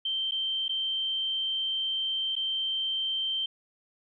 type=tone with dropouts; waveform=sine; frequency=3128 Hz; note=G7; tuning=4 cents flat; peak=-27 dBFS; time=0.05-3.46 s; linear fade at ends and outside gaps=5 ms; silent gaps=0.311-0.319 / 0.682-0.692 / 2.355-2.363 s; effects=none